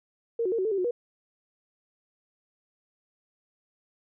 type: tone with pitch steps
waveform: sine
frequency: 462.8 / 368.7 / 459 / 375.7 / 440.5 / 392.9 / 363.8 / 481.2 Hz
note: A#4 / F#4 / A#4 / F#4 / A4 / G4 / F#4 / B4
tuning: -13 / -6 / -27 / +26 / +2 / +4 / -29 / -45 cents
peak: -24 dBFS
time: 0.39-0.91 s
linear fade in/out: 5 ms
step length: 65 ms
effects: none